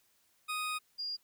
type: tone pair in turn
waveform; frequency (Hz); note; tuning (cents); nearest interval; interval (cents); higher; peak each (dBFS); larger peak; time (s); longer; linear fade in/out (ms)
20% pulse / sine; 1246 / 4825; D#6 / D8; +2 / +46; octave + major seventh; 2344; second; -29 / -35; first; 0.48-0.79 / 0.98-1.17; first; 20
effects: white hiss -71 dBFS RMS until 1.23 s